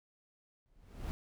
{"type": "noise with exponential growth", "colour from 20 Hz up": "brown", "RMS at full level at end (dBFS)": -34, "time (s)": [0.66, 1.11], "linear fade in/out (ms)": 0, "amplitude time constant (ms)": 96, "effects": []}